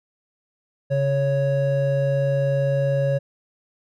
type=tone pair together; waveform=triangle; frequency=138.59 / 554.4 Hz; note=C#3 / C#5; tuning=0 / 0 cents; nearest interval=2 octaves; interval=2400 cents; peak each=-19 dBFS; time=0.9-3.19 s; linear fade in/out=20 ms; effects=none